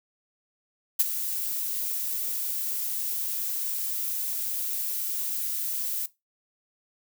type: noise with ADSR envelope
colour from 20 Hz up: violet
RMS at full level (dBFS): -19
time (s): 0.99-6.06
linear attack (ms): 13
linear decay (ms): 27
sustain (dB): -11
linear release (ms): 4
effects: noise-tail reverb RT60 0.2 s tail -18 dB re dry